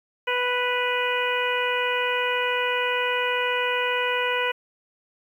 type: harmonic tone with a mistuned harmonic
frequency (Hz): 493.9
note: B4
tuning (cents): 0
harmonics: 1 / 2 / 3 / 4 / 5 / 6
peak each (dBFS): -27 / -28 / -29 / -30 / -29 / -31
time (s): 0.27-4.52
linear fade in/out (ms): 10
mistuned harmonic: 6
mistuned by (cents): -20
effects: 9-bit